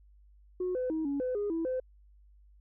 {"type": "tone with pitch steps", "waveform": "sine", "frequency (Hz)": [364.5, 506, 317.4, 281.7, 506, 411.2, 328.8, 513], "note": ["F#4", "B4", "D#4", "C#4", "B4", "G#4", "E4", "C5"], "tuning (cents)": [-26, 42, 35, 28, 42, -17, -4, -34], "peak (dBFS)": -28, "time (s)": [0.6, 1.8], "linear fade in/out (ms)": 5, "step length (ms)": 150, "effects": ["tanh soft clip ceiling -26 dBFS", "added 50 Hz sine -56 dBFS peak until 2.6 s"]}